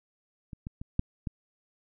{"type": "clicks", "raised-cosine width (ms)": 5, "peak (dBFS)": [-28, -24, -26, -12, -20], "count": 5, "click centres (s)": [0.532, 0.669, 0.815, 0.994, 1.272], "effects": []}